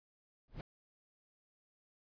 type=noise with exponential growth; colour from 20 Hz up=brown; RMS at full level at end=-35 dBFS; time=0.48-0.61 s; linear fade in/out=1 ms; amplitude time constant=28 ms; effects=resampled to 11025 Hz